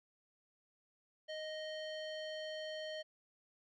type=tone with low-pass filter; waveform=square; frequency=622 Hz; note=D#5; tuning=1 cent flat; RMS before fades=-44 dBFS; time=1.28-3.03 s; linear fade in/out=20 ms; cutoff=3800 Hz; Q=3.2; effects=none